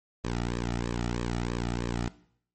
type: tone with flanger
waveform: sawtooth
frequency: 59.1 Hz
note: A#1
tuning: 24 cents sharp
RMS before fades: -31 dBFS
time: 0.24-2.08 s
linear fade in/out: 0 ms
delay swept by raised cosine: 1.4 to 1.92 ms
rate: 3.1 Hz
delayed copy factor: -0.9
effects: noise-tail reverb RT60 0.6 s tail -18 dB re dry + MP3 32 kbps